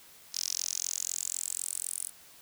10% pulse tone with high-pass filter sweep, 44 Hz, F1, 14 cents sharp, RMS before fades -35 dBFS, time 0.32-2.11 s, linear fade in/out 50 ms, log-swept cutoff 5400 to 9400 Hz, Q 4.7, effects white hiss -55 dBFS RMS until 2.41 s

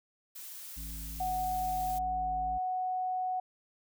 blue noise, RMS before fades -45 dBFS, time 0.35-1.99 s, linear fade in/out 10 ms
harmonic tone, 54 Hz, A1, 32 cents flat, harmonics 1 / 3 / 5, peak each -40 / -50 / -54 dBFS, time 0.76-2.59 s, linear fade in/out 20 ms
sine tone, 740 Hz, F#5, in tune, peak -30 dBFS, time 1.2-3.4 s, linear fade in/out 5 ms
effects none

